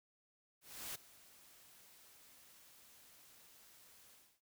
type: noise with ADSR envelope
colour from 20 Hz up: white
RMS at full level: -44 dBFS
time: 0.61-4.41 s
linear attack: 340 ms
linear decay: 10 ms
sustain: -19 dB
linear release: 290 ms
effects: none